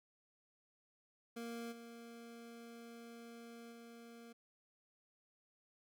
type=tone with level steps; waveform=25% pulse; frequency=233.1 Hz; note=A#3; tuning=in tune; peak=-40 / -48 / -50 dBFS; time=1.36-4.33 s; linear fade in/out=10 ms; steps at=1.71 / 3.71 s; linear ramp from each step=20 ms; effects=none

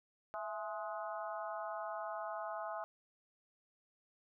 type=harmonic tone with a mistuned harmonic; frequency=210.3 Hz; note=G#3; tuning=22 cents sharp; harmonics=3 / 4 / 5 / 6 / 7; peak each=-43 / -45 / -48 / -46 / -52 dBFS; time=0.34-2.84 s; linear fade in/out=0 ms; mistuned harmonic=3; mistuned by=+81 cents; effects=none

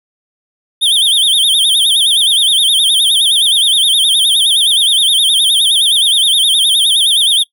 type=tone with vibrato; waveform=square; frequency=3403 Hz; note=G#7; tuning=41 cents sharp; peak=-8 dBFS; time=0.81-7.44 s; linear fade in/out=20 ms; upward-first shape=sine; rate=9.6 Hz; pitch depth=170 cents each way; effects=noise-tail reverb RT60 0.1 s tail -22 dB re dry

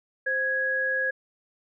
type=tone pair together; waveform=sine; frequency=523.3 / 1661.4 Hz; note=C5 / G#6; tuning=0 / 0 cents; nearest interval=octave + minor sixth; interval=2000 cents; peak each=-31 / -24 dBFS; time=0.26-1.11 s; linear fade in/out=10 ms; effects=none

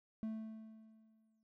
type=tone with exponential decay; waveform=triangle; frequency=220 Hz; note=A3; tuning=in tune; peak=-35 dBFS; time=0.23-1.43 s; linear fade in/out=0 ms; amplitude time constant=260 ms; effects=none

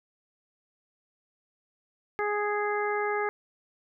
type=harmonic tone; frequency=415.3 Hz; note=G#4; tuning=in tune; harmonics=1 / 2 / 3 / 4 / 5; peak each=-29 / -32 / -34 / -35 / -36 dBFS; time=2.19-3.29 s; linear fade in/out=0 ms; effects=none

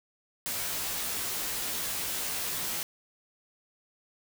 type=noise with comb filter; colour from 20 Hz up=white; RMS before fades=-33 dBFS; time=0.46-2.83 s; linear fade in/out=0 ms; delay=15 ms; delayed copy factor=-0.8; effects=none

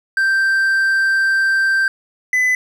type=tone pair in turn; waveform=triangle; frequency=1568 / 2007 Hz; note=G6 / B6; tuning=0 / +27 cents; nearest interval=major third; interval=427 cents; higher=second; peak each=-11 dBFS; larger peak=neither; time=0.17-1.88 / 2.33-2.55 s; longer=first; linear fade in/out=2 ms; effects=none

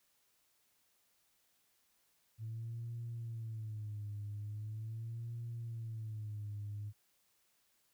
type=tone with vibrato; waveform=sine; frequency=110 Hz; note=A2; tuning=in tune; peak=-39 dBFS; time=2.38-6.93 s; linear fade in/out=50 ms; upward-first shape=sine; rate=0.41 Hz; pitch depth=110 cents each way; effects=tanh soft clip ceiling -36 dBFS + white hiss -75 dBFS RMS until 7.93 s

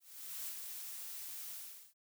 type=noise with ADSR envelope; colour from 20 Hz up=blue; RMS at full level=-42 dBFS; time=0-1.94 s; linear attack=470 ms; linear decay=65 ms; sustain=-4 dB; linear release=410 ms; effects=none

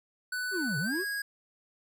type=tone with pitch glide; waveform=square; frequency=1493 to 1647 Hz; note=F#6 to G#6; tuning=+15 to -15 cents; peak=-32 dBFS; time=0.32-1.22 s; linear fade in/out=5 ms; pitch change=+170 cents; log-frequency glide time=0.83-0.94 s
type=linear two-way sweep; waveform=triangle; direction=down then up; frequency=412.2 to 130.4 to 412.2 Hz; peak=-29 dBFS; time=0.51-1.05 s; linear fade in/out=50 ms; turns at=0.78 s
effects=none

